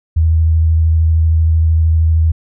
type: tone with vibrato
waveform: sine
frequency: 80.6 Hz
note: E2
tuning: 38 cents flat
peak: -8 dBFS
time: 0.16-2.32 s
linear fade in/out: 10 ms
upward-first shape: triangle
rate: 13 Hz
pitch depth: 23 cents each way
effects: none